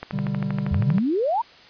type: click train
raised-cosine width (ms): 0.5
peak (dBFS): -16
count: 13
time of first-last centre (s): 0.03-0.982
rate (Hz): 12.6
type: chord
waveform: triangle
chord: G major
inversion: first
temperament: equal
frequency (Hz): 123.47 / 146.83 / 196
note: B2 / D3 / G3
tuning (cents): 0 / 0 / 0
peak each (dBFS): -29 / -25 / -24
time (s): 0.12-1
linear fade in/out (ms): 20
type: exponential sweep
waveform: sine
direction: up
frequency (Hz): 75.1 to 987.8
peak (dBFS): -19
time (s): 0.71-1.42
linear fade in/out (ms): 10
effects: white hiss -48 dBFS RMS until 1.69 s + resampled to 11025 Hz